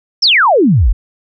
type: exponential sweep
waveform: sine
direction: down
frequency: 5690 to 38.89 Hz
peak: -6 dBFS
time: 0.22-0.93 s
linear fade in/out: 10 ms
effects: none